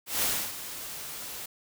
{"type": "noise with ADSR envelope", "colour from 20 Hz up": "white", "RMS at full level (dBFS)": -26, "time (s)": [0.06, 1.46], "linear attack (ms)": 160, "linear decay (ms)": 300, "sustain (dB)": -13, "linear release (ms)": 5, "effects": []}